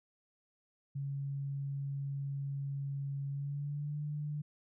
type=tone with pitch glide; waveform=sine; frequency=139.3 to 148.44 Hz; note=C#3 to D3; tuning=+9 to +19 cents; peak=-35 dBFS; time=0.95-4.42 s; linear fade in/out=10 ms; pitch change=+110 cents; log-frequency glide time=3.28-3.99 s; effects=none